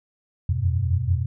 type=tone cluster; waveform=sine; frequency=84.1 / 88.8 / 95.2 / 124 Hz; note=E2 / F2 / F#2 / B2; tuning=+35 / +29 / +50 / +7 cents; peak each=-25 dBFS; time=0.49-1.26 s; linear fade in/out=5 ms; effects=none